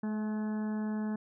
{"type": "harmonic tone with a mistuned harmonic", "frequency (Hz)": 214, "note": "A3", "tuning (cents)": -48, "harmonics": [1, 2, 3, 4, 5, 6, 7, 8], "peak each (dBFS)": [-31, -45, -49, -48, -53, -58, -54, -54], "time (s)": [0.03, 1.16], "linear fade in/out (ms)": 5, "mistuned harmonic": 3, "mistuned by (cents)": 23, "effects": []}